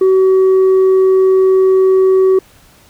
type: tone with tanh clipping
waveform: triangle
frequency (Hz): 378.5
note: F#4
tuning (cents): +39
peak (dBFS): -7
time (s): 0.01-2.39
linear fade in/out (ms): 5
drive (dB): 7
effects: pink hiss -46 dBFS RMS until 2.89 s